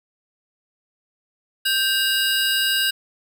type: tone cluster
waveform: square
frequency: 1571 / 2842 / 3880 / 4925 Hz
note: G6 / F7 / B7 / D#8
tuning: +3 / +30 / -31 / -19 cents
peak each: -23 / -23 / -27 / -27 dBFS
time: 1.65-2.91 s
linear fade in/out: 10 ms
effects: none